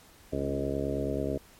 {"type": "harmonic tone with a mistuned harmonic", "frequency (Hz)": 69.3, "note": "C#2", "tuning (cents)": 0, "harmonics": [1, 2, 3, 4, 5, 6, 7, 8, 9], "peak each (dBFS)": [-37, -37, -41, -34, -38, -35, -37, -41, -36], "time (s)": [0.32, 1.38], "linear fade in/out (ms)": 10, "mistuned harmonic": 3, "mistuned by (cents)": 18, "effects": ["pink hiss -56 dBFS RMS until 1.59 s", "MP3 64 kbps"]}